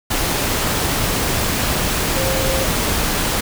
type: tone in noise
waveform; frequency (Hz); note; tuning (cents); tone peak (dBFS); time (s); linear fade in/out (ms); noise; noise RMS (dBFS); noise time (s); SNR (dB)
sine; 531; C5; +25; -22; 2.16-2.65; 10; pink; -19; 0.1-3.41; -6
effects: none